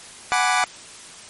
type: chord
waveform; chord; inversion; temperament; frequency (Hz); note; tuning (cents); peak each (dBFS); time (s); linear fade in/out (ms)
25% pulse; G# half-diminished seventh; third; equal; 740 / 830.6 / 987.8 / 1174.7; F#5 / G#5 / B5 / D6; 0 / 0 / 0 / 0; -17 / -22 / -21 / -19; 0.32-0.64; 0
effects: white hiss -41 dBFS RMS until 1.29 s + MP3 48 kbps